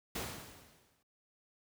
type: noise with exponential decay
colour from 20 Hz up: pink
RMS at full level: -37 dBFS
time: 0.15-1.03 s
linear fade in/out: 5 ms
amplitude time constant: 190 ms
effects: high-pass 60 Hz 12 dB/octave